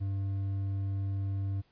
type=tone with hard clipping; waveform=triangle; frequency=98 Hz; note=G2; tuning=in tune; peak=-31 dBFS; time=0-1.62 s; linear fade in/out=20 ms; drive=7 dB; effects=pink hiss -69 dBFS RMS until 1.71 s + resampled to 11025 Hz